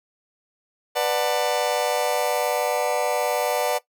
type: chord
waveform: 40% pulse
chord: B minor seventh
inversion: none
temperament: just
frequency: 493.9 / 592.7 / 740.8 / 889 Hz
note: B4 / D5 / F#5 / A5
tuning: 0 / +16 / +2 / +18 cents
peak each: -25 / -24 / -25 / -28 dBFS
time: 0.95-3.79 s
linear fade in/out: 20 ms
effects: noise-tail reverb RT60 0.1 s tail -17 dB re dry